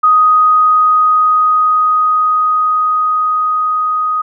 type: tone with level ramp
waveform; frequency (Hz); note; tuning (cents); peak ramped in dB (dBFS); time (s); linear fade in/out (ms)
sine; 1249; D#6; +6; -5 to -12; 0.03-4.22; 10
effects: none